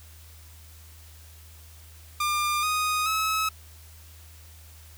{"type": "tone with pitch steps", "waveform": "sawtooth", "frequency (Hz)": [1199, 1243.4, 1289.5], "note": ["D6", "D#6", "E6"], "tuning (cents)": [36, -2, -39], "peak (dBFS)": -20, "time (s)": [2.2, 3.49], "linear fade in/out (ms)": 5, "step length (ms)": 430, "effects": ["added 79 Hz sine -47 dBFS peak until 4.97 s", "white hiss -53 dBFS RMS until 4.97 s"]}